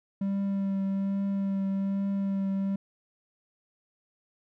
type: tone with vibrato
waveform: triangle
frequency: 196 Hz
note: G3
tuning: in tune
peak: -24 dBFS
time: 0.21-2.76 s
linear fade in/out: 5 ms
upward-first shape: triangle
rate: 1.2 Hz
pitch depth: 18 cents each way
effects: none